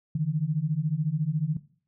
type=beating tone pair; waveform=sine; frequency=146.1 / 160.1 Hz; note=D3 / D#3; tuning=-9 / +50 cents; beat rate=14 Hz; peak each=-27 dBFS; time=0.15-1.57 s; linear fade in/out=5 ms; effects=noise-tail reverb RT60 0.5 s tail -18 dB re dry